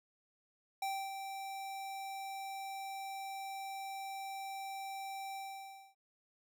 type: tone with ADSR envelope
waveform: square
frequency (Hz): 780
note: G5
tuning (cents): -9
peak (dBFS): -35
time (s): 0.82-5.95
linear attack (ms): 4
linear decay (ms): 280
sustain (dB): -7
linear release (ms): 590
effects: none